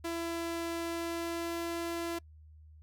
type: tone with pitch glide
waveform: sawtooth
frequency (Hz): 335.5 to 338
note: E4 to E4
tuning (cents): +31 to +43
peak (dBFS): -30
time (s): 0.04-2.19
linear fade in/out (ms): 10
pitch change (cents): +12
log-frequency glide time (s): 0.76-1.78
effects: noise-tail reverb RT60 0.1 s tail -26 dB re dry + added 77 Hz sine -52 dBFS peak until 2.82 s